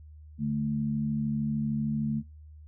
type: tone pair together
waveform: sine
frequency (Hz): 146.83 / 220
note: D3 / A3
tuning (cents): 0 / 0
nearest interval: perfect fifth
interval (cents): 700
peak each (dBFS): -31 / -28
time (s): 0.38-2.23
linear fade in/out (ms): 50
effects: noise-tail reverb RT60 0.2 s tail -26 dB re dry + added 76 Hz sine -46 dBFS peak until 2.67 s